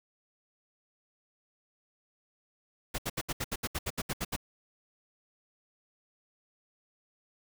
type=noise bursts; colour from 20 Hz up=pink; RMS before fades=-33 dBFS; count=13; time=2.94-4.364 s; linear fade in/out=10 ms; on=44 ms; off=71 ms; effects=none